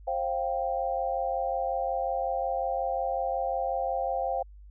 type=chord; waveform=sine; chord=C suspended fourth; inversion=none; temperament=equal with one note detuned; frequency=531.8 / 698.5 / 784 Hz; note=C5 / F5 / G5; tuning=+28 / 0 / 0 cents; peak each=-31 dBFS; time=0.07-4.43 s; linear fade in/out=10 ms; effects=added 50 Hz sine -46 dBFS peak until 4.7 s